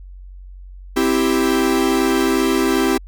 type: chord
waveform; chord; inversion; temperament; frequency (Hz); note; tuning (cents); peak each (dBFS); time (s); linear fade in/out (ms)
45% pulse; C major; none; equal; 261.6 / 329.6 / 392; C4 / E4 / G4; 0 / 0 / 0; -19; 0.96-2.98; 10
effects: added 46 Hz sine -34 dBFS peak until 3.07 s